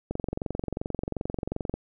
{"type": "click train", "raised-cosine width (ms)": 2, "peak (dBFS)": -16, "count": 38, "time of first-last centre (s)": [0.11, 1.74], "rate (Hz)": 22.7, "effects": []}